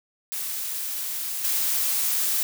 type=noise with level steps; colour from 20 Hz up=blue; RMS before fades=-30 / -24 dBFS; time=0.32-2.43 s; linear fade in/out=0 ms; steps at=1.44 s; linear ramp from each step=5 ms; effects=none